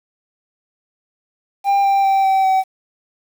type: tone with pitch steps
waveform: triangle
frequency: 796 / 787.3 / 778.7 / 770.2 / 761.8 Hz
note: G5 / G5 / G5 / G5 / G5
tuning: +26 / +7 / -12 / -31 / -50 cents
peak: -10 dBFS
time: 1.64-2.64 s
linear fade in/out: 50 ms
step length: 200 ms
effects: 7-bit